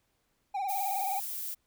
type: tone with vibrato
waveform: triangle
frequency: 784 Hz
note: G5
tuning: in tune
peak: -28 dBFS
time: 0.54-1.2 s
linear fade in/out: 10 ms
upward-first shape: sine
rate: 19 Hz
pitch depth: 76 cents each way
type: noise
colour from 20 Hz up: violet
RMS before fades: -37 dBFS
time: 0.68-1.55 s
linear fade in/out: 20 ms
effects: pink hiss -75 dBFS RMS until 1.66 s